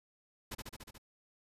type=noise with echo; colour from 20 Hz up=pink; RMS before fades=-41 dBFS; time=0.51-0.55 s; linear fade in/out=10 ms; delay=72 ms; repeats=6; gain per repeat=-2 dB; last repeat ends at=0.982 s; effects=resampled to 32000 Hz